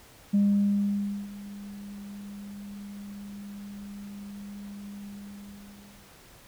sine tone with ADSR envelope, 202.1 Hz, G#3, 47 cents flat, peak -17 dBFS, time 0.33-6.14 s, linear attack 15 ms, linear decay 940 ms, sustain -21 dB, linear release 1100 ms, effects tanh soft clip ceiling -16 dBFS + pink hiss -53 dBFS RMS until 6.47 s

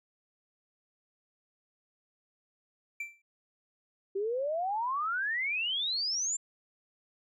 triangle tone with exponential decay, 2343 Hz, D7, 5 cents flat, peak -30 dBFS, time 3-3.22 s, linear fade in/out 5 ms, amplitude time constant 46 ms
sine exponential sweep, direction up, 380 to 7400 Hz, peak -29 dBFS, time 4.15-6.37 s, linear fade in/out 10 ms
effects none

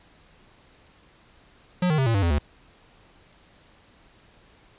square tone with pitch steps, 180 / 154.9 / 133.3 / 114.71 / 98.71 / 84.95 / 73.1 Hz, F#3 / D#3 / C3 / A#2 / G2 / F2 / D2, -47 / -7 / +33 / -27 / +13 / -47 / -7 cents, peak -20 dBFS, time 1.82-2.387 s, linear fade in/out 5 ms, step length 81 ms, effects pink hiss -56 dBFS RMS until 4.78 s + resampled to 8000 Hz

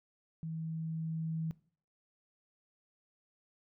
sine tone with level ramp, 161.2 Hz, E3, 38 cents flat, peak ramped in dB -37 to -33 dBFS, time 0.43-1.51 s, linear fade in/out 0 ms, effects noise-tail reverb RT60 0.5 s tail -20 dB re dry

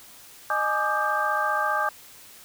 sine tone cluster, 613 / 838 / 1177 / 1232 / 1581 Hz, D#5 / G#5 / D6 / D#6 / G6, -26 / +15 / +3 / -17 / +14 cents, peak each -31 / -28 / -27 / -30 / -27 dBFS, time 0.5-1.89 s, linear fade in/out 2 ms, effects white hiss -48 dBFS RMS until 2.44 s

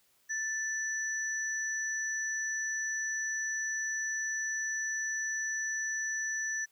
sine tone pair together, 1760 / 5920 Hz, A6 / F#8, 0 / 0 cents, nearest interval octave + major sixth, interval 2100 cents, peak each -33 / -36 dBFS, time 0.29-6.66 s, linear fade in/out 20 ms, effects white hiss -69 dBFS RMS until 6.71 s

